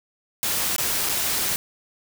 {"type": "noise with dropouts", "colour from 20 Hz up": "white", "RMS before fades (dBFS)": -24, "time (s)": [0.43, 1.56], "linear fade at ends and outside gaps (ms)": 0, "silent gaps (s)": [[0.763, 0.782], [1.09, 1.094]], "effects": []}